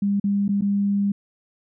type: tone with dropouts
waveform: sine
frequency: 200.9 Hz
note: G3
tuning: 43 cents sharp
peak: -18 dBFS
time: 0.02-1.12 s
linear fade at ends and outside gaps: 5 ms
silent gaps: 0.199-0.24 / 0.481-0.49 / 0.611-0.62 s
effects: none